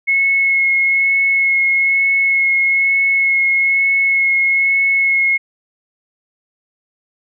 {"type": "tone with vibrato", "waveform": "sine", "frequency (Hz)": 2179, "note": "C#7", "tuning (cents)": -30, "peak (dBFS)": -11, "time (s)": [0.07, 5.38], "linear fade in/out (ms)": 20, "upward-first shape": "sine", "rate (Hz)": 1.1, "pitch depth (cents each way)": 12, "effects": []}